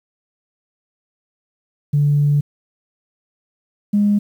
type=tone pair in turn; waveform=sine; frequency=145.3 / 205.5 Hz; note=D3 / G#3; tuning=-18 / -18 cents; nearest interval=tritone; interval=600 cents; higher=second; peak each=-11 dBFS; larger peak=neither; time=1.93-2.41 / 3.93-4.19 s; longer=first; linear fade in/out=10 ms; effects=tanh soft clip ceiling -7 dBFS + 8-bit